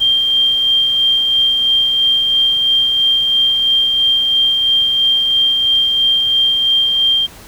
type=tone with tremolo; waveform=sine; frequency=3181 Hz; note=G7; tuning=25 cents sharp; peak=-9 dBFS; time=0-7.27 s; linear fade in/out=20 ms; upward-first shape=sine; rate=3 Hz; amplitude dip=30%; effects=pink hiss -38 dBFS RMS until 7.47 s